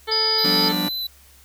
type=harmonic tone; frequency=440 Hz; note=A4; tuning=in tune; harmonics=1 / 2 / 3 / 4 / 5 / 7 / 8 / 9 / 10; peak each=-27 / -30 / -32 / -33 / -34 / -35 / -36 / -37 / -37 dBFS; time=0.07-0.73 s; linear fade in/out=20 ms
type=tone; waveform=sine; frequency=4913 Hz; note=D#8; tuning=23 cents flat; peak=-18 dBFS; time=0.11-0.69 s; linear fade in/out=10 ms
type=tone with vibrato; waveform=square; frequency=3995 Hz; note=B7; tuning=19 cents sharp; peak=-25 dBFS; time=0.38-1.07 s; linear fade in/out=5 ms; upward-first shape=square; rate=3.9 Hz; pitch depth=13 cents each way
type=chord; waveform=45% pulse; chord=G dominant seventh; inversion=third; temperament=just; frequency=176.4 / 196 / 245 / 294 Hz; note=F3 / G3 / B3 / D4; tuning=+18 / 0 / -14 / +2 cents; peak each=-28 / -28 / -32 / -26 dBFS; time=0.44-0.89 s; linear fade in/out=10 ms
effects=added 68 Hz sine -52 dBFS peak until 1.44 s + white hiss -52 dBFS RMS until 1.44 s